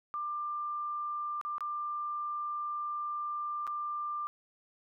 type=tone with dropouts; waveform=sine; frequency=1190 Hz; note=D6; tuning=22 cents sharp; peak=-33 dBFS; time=0.14-4.27 s; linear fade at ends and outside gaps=0 ms; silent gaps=1.413-1.45 / 1.582-1.607 / 3.668-3.675 s; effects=none